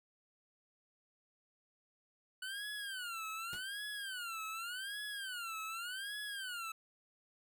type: tone with vibrato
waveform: 25% pulse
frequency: 1480 Hz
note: F#6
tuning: in tune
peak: -37 dBFS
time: 2.42-6.72 s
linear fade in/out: 5 ms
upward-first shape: sine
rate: 0.86 Hz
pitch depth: 230 cents each way
type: noise with exponential decay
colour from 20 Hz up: pink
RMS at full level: -46 dBFS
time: 3.53-3.65 s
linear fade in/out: 0 ms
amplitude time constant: 26 ms
effects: none